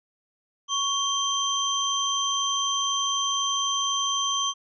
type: tone cluster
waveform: sine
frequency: 1110 / 3166 / 6120 Hz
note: C#6 / G7 / G8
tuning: +2 / +17 / -42 cents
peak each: -28 / -26 / -29 dBFS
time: 0.68-4.54 s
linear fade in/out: 50 ms
effects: none